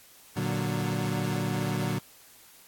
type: chord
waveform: 30% pulse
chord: Bb augmented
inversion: none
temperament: equal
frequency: 116.54 / 146.83 / 185 Hz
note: Bb2 / D3 / F#3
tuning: 0 / 0 / 0 cents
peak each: -29 dBFS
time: 0.36-1.99 s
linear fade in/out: 10 ms
effects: white hiss -54 dBFS RMS until 2.67 s + AAC 64 kbps